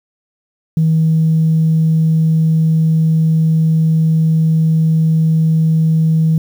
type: tone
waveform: sine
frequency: 160 Hz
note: D#3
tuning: 49 cents sharp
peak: -8 dBFS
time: 0.77-6.38 s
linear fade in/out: 2 ms
effects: tanh soft clip ceiling -5 dBFS + 7-bit